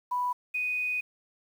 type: tone pair in turn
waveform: sine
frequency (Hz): 987.8 / 2489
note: B5 / D#7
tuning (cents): 0 / 0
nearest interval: octave + major third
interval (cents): 1600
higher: second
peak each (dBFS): -26 / -27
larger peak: first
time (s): 0.11-0.33 / 0.54-1.01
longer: second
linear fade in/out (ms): 10
effects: 9-bit